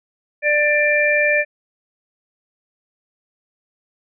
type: harmonic tone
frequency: 592 Hz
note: D5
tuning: 14 cents sharp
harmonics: 1 / 3 / 4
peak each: -18 / -18 / -18 dBFS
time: 0.42-1.45 s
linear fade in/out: 50 ms
effects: none